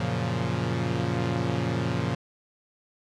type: chord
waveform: sawtooth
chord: Gb major seventh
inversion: none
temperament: equal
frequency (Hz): 92.5 / 116.54 / 138.59 / 174.61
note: Gb2 / Bb2 / Db3 / F3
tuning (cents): 0 / 0 / 0 / 0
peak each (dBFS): -30 / -25 / -27 / -27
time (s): 0-2.15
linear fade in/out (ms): 5
effects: low-pass 5000 Hz 12 dB/octave